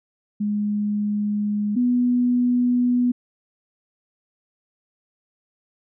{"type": "tone pair in turn", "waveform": "sine", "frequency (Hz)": [207.7, 245.8], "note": ["G#3", "B3"], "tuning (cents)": [0, -8], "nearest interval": "minor third", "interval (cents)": 292, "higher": "second", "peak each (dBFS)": [-20, -16], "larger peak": "second", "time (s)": [[0.4, 1.76], [1.76, 3.12]], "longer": "neither", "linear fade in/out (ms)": 10, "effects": []}